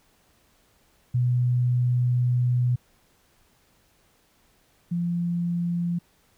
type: tone pair in turn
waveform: sine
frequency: 123.47 / 172.82 Hz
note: B2 / F3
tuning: 0 / -18 cents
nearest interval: tritone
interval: 582 cents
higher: second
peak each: -19 / -23 dBFS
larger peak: first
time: 1.14-2.76 / 4.91-5.99 s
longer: first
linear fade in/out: 10 ms
effects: pink hiss -63 dBFS RMS until 6.37 s